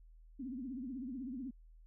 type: tone with vibrato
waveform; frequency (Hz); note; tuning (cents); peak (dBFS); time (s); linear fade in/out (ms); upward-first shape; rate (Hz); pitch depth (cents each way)
sine; 255.9; C4; -38; -40; 0.39-1.51; 10; triangle; 16; 200
effects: added 40 Hz sine -56 dBFS peak until 1.86 s